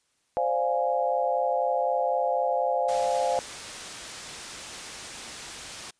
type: chord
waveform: sine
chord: D half-diminished seventh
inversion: third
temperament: equal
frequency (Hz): 523.3 / 587.3 / 698.5 / 830.6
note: C5 / D5 / F5 / Ab5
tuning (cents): 0 / 0 / 0 / 0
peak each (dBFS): -27 / -31 / -27 / -29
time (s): 0.37-3.39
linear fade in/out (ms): 0
type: low-pass noise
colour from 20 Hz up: white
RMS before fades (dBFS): -41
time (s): 2.88-5.91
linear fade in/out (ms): 10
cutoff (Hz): 8100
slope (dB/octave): 12
effects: white hiss -71 dBFS RMS until 5.99 s + resampled to 22050 Hz